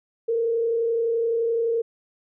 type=tone with frequency modulation; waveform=sine; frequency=460.8 Hz; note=A#4; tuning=20 cents flat; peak=-20 dBFS; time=0.28-1.82 s; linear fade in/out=10 ms; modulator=31.7 Hz; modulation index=0.38; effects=none